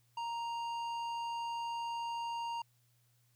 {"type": "tone with tanh clipping", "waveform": "sine", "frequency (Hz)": 933, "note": "A#5", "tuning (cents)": 1, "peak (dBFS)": -38, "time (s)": [0.17, 2.62], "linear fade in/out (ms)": 5, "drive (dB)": 12, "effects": ["added 120 Hz sine -70 dBFS peak until 3.35 s", "white hiss -75 dBFS RMS until 3.35 s"]}